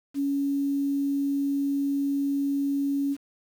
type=tone with quantisation; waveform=sine; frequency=280 Hz; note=C#4; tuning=18 cents sharp; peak=-23 dBFS; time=0.14-3.17 s; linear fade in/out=50 ms; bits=8; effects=none